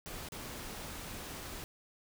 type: noise with dropouts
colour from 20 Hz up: pink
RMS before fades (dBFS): -44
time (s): 0.06-1.64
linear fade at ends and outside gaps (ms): 0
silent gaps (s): 0.287-0.321
effects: none